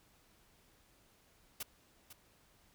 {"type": "noise with echo", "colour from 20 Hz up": "white", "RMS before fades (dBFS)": -41, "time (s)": [1.6, 1.63], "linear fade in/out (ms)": 5, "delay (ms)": 500, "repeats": 1, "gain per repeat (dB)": -12, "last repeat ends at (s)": 2.13, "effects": ["pink hiss -68 dBFS RMS until 2.74 s"]}